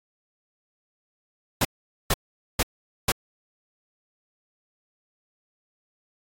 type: noise bursts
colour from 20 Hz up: pink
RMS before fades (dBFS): -21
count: 4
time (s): 1.61-3.12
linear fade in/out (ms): 5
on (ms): 40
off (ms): 450
effects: AAC 48 kbps